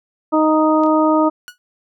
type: harmonic tone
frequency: 311.1 Hz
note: D#4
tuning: in tune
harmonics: 1 / 2 / 3 / 4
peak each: -14 / -17 / -19 / -20 dBFS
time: 0.32-1.3 s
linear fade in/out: 20 ms
type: clicks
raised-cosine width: 0.2 ms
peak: -21 / -29 dBFS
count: 2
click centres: 0.836 / 0.863 s
type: tone with exponential decay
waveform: sawtooth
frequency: 1464 Hz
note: F#6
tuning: 19 cents flat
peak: -24 dBFS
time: 1.48-1.58 s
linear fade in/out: 0 ms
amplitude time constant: 20 ms
effects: none